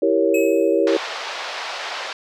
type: chord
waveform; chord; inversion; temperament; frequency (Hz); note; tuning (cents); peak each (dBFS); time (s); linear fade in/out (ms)
sine; E diminished seventh; none; equal; 329.6 / 392 / 466.2 / 554.4; E4 / G4 / Bb4 / Db5; 0 / 0 / 0 / 0; -20; 0.02-0.97; 5
type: tone with exponential decay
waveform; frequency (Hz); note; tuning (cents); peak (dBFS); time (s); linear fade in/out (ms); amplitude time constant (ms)
square; 2561; D#7; +49; -23; 0.34-0.94; 5; 130
type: band-pass noise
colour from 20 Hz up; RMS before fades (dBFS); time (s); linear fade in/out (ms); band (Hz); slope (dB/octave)
pink; -29; 0.87-2.13; 2; 580 to 5000; 24
effects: none